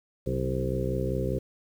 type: harmonic tone with a mistuned harmonic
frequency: 65.1 Hz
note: C2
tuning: 8 cents flat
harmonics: 1 / 2 / 3 / 4 / 5 / 6 / 7 / 8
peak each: -33 / -31 / -35 / -38 / -38 / -33 / -37 / -34 dBFS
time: 0.26-1.39 s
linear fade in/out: 10 ms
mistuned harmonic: 3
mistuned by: -61 cents
effects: 9-bit